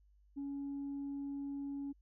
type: tone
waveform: sine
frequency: 280.2 Hz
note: C#4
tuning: 19 cents sharp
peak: -37 dBFS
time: 0.36-1.93 s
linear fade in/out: 20 ms
effects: tanh soft clip ceiling -36 dBFS + added 50 Hz sine -64 dBFS peak until 2.01 s